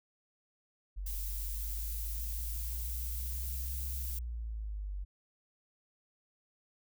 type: exponential two-way sweep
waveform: sine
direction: up then down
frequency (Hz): 47.08 to 65.6 to 47.08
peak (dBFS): -36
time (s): 0.96-5.05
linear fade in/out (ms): 20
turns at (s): 3.9
type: noise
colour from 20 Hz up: violet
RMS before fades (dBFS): -42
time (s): 1.06-4.19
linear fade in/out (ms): 5
effects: none